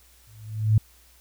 sine tone with exponential growth, 108.4 Hz, A2, 25 cents flat, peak -12 dBFS, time 0.27-0.78 s, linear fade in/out 5 ms, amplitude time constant 110 ms, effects added 60 Hz sine -57 dBFS peak until 1.2 s + white hiss -57 dBFS RMS until 1.2 s

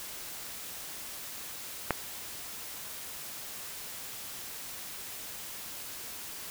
click, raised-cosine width 0.5 ms, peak -10 dBFS, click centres 1.907 s, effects white hiss -42 dBFS RMS until 6.5 s

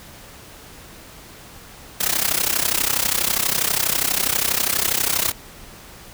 white noise with amplitude modulation, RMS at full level -17 dBFS, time 2-5.32 s, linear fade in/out 10 ms, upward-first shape sine, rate 32.3 Hz, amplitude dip 85%, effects pink hiss -42 dBFS RMS until 6.13 s

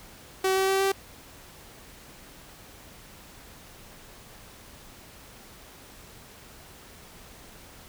sawtooth tone with pitch steps, 380 / 383.1 / 386.2 / 389.3 Hz, F#4 / G4 / G4 / G4, +46 / -40 / -26 / -12 cents, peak -18 dBFS, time 0.44-0.92 s, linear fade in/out 5 ms, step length 120 ms, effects pink hiss -49 dBFS RMS until 7.88 s

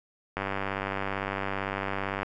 click train, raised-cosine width 0.5 ms, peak -15 dBFS, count 183, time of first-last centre 0.37-2.231 s, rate 97.8 Hz, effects none

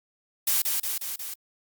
blue noise with echo, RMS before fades -23 dBFS, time 0.47-0.62 s, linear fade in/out 5 ms, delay 180 ms, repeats 4, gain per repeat -3 dB, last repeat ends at 1.34 s, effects Opus 48 kbps

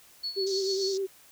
sine tone with tremolo, 4400 Hz, C#8, 14 cents flat, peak -29 dBFS, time 0.23-0.94 s, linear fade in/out 10 ms, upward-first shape sine, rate 6.8 Hz, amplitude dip 75%
sine tone with vibrato, 386.5 Hz, G4, 24 cents flat, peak -27 dBFS, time 0.36-1.07 s, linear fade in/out 20 ms, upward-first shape sine, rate 9.7 Hz, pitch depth 37 cents each way
white band-pass noise, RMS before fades -39 dBFS, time 0.46-0.98 s, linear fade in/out 10 ms, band 4100 to 6300 Hz, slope 48 dB/octave
effects white hiss -56 dBFS RMS until 1.31 s

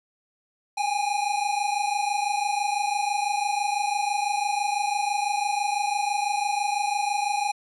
square tone pair together, 804.6 / 830.6 Hz, G5 / G#5, +45 / 0 cents, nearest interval minor second, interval 55 cents, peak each -27 dBFS, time 0.77-7.52 s, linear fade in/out 10 ms, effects resampled to 24000 Hz + 10-bit

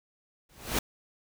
pink noise with exponential growth, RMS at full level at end -24 dBFS, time 0.49-0.79 s, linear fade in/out 5 ms, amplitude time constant 64 ms, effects none

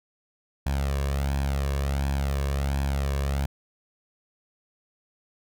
sawtooth tone with flanger, 69.3 Hz, C#2, in tune, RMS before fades -26 dBFS, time 0.66-3.46 s, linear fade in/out 5 ms, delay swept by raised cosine 1.2 to 1.8 ms, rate 1.4 Hz, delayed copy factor +0.65, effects none

